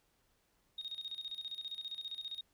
triangle tone with tremolo, 3723 Hz, A#7, 3 cents flat, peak -35 dBFS, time 0.78-2.41 s, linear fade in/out 5 ms, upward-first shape square, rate 15 Hz, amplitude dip 80%, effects tanh soft clip ceiling -37 dBFS + pink hiss -75 dBFS RMS until 2.53 s

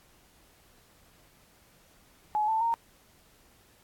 sine tone with pitch steps, 848 / 885 / 923.7 Hz, G#5 / A5 / A#5, +36 / +10 / -16 cents, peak -24 dBFS, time 2.35-2.74 s, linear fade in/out 0 ms, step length 130 ms, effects pink hiss -61 dBFS RMS until 3.83 s + AAC 64 kbps

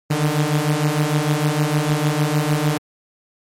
sawtooth beating tone pair, 146.5 / 153.1 Hz, D3 / D#3, -4 / -28 cents, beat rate 6.6 Hz, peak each -16 / -15 dBFS, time 0.1-2.78 s, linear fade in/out 10 ms, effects MP3 64 kbps

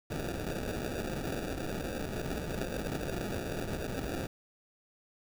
violet noise with sample-and-hold, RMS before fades -36 dBFS, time 0.1-4.27 s, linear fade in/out 5 ms, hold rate 1050 Hz, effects none

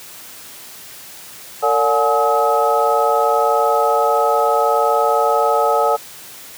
sine tone cluster, 455.4 / 576 / 726 / 846 / 1277 Hz, A#4 / D5 / F#5 / G#5 / D#6, -40 / -34 / -33 / +32 / +45 cents, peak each -19 dBFS, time 1.62-5.97 s, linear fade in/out 20 ms, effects white hiss -37 dBFS RMS until 6.57 s + high-pass 80 Hz 12 dB/octave

